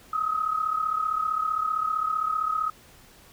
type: tone pair together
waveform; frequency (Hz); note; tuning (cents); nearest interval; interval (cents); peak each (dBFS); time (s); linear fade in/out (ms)
sine; 1258.6 / 1294; D#6 / E6; +19 / -32; unison; 49; -25 / -29; 0.13-2.7; 5
effects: pink hiss -53 dBFS RMS until 3.32 s